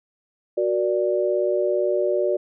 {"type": "chord", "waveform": "sine", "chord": "Gb augmented", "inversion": "none", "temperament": "equal with one note detuned", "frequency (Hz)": [370, 469.7, 587.3], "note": ["Gb4", "Bb4", "D5"], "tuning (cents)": [0, 13, 0], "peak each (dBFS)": [-22, -27, -22], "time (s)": [0.57, 2.37], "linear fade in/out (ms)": 10, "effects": []}